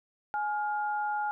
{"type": "tone pair together", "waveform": "sine", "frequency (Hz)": [838, 1410.8], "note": ["G#5", "F6"], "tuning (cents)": [15, 17], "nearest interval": "major sixth", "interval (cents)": 902, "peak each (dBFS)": [-29, -35], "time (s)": [0.34, 1.31], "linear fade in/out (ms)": 0, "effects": []}